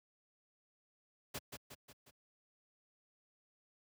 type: noise with echo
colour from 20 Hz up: pink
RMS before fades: -42 dBFS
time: 1.34-1.39 s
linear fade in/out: 10 ms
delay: 180 ms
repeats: 4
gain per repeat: -5 dB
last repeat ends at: 2.11 s
effects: high-pass 100 Hz 12 dB/octave